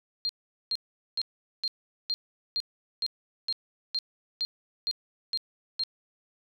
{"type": "tone bursts", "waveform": "sine", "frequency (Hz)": 4200, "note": "C8", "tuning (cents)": 6, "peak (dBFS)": -26, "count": 13, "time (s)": [0.25, 5.836], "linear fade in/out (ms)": 0, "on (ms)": 42, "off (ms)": 420, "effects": []}